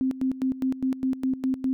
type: tone with tremolo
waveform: sine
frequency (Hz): 261.6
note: C4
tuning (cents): 0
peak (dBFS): -21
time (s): 0.01-1.73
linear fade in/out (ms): 0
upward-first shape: square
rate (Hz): 4.9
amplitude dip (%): 80
effects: none